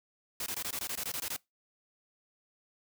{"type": "noise bursts", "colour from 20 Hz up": "white", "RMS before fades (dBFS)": -36, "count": 12, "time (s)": [0.4, 1.364], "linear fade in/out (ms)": 2, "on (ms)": 62, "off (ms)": 20, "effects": ["noise-tail reverb RT60 0.2 s tail -24 dB re dry"]}